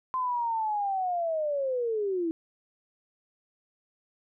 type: linear sweep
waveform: sine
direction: down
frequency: 1038 to 318.7 Hz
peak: -26 dBFS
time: 0.14-2.31 s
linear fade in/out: 0 ms
effects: none